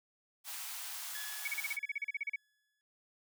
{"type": "high-pass noise", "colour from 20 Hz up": "white", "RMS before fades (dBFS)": -43, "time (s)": [0.44, 1.78], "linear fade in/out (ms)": 50, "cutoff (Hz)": 720, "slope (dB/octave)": 48}
{"type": "tone with exponential decay", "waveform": "sawtooth", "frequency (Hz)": 1700, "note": "G#6", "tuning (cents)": 40, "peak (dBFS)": -39, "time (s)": [1.15, 2.81], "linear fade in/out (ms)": 0, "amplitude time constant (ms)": 360}
{"type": "tone bursts", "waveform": "sine", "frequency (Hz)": 2242, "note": "C#7", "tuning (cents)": 19, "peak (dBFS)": -33, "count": 15, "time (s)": [1.45, 2.36], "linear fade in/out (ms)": 5, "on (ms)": 28, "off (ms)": 35}
{"effects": []}